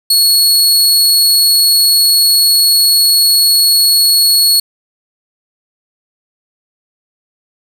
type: tone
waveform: sawtooth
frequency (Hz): 4354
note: C#8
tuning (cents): -32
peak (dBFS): -4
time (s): 0.1-4.6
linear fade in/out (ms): 5
effects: none